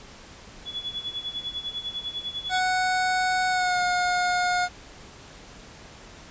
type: tone with tremolo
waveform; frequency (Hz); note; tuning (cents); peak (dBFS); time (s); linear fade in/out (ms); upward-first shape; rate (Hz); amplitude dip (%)
sine; 3404; G#7; +42; -27; 0.65-2.61; 50; sine; 10; 80
type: tone with pitch glide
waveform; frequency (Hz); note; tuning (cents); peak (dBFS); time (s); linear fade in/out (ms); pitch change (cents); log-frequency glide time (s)
25% pulse; 740 to 718.1; F#5 to F5; 0 to +48; -18; 2.49-4.69; 50; -52; 3.49-3.8
effects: pink hiss -46 dBFS RMS until 6.3 s + resampled to 16000 Hz